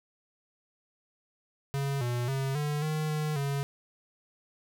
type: tone with pitch steps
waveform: square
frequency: 139 / 121.4 / 135.2 / 148.1 / 154.5 / 152.9 / 140 Hz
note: C#3 / B2 / C#3 / D3 / D#3 / D#3 / C#3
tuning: +5 / -29 / -43 / +15 / -12 / -30 / +18 cents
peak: -29 dBFS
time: 1.74-3.63 s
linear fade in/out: 0 ms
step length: 270 ms
effects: none